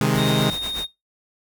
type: chord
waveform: sawtooth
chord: Ab major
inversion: first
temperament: equal with one note detuned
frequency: 131.57 / 155.56 / 207.7 Hz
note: C3 / Eb3 / Ab3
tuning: +10 / 0 / 0 cents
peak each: -18 dBFS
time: 0.01-0.5 s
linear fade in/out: 0 ms
type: noise with tremolo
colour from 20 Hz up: pink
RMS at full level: -32 dBFS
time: 0.14-0.85 s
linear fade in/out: 5 ms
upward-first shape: sine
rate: 8.1 Hz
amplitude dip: 75%
type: tone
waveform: triangle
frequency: 3700 Hz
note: A#7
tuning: 14 cents flat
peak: -24 dBFS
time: 0.17-0.87 s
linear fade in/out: 20 ms
effects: noise-tail reverb RT60 0.2 s tail -20 dB re dry